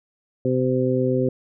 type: harmonic tone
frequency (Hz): 128.3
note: C3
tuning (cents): -34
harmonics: 1 / 2 / 3 / 4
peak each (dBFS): -24 / -23 / -23 / -24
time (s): 0.45-1.29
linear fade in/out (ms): 2
effects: none